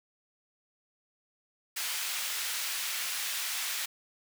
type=high-pass noise; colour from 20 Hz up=pink; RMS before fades=-34 dBFS; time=1.76-3.86 s; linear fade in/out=10 ms; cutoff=1900 Hz; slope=12 dB/octave; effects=none